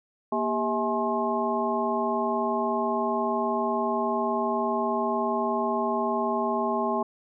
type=tone cluster; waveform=sine; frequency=236.6 / 398.7 / 647 / 846 / 1067 Hz; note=A#3 / G4 / E5 / G#5 / C6; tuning=+26 / +29 / -32 / +32 / +34 cents; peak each=-30 dBFS; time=0.32-7.03 s; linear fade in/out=5 ms; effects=none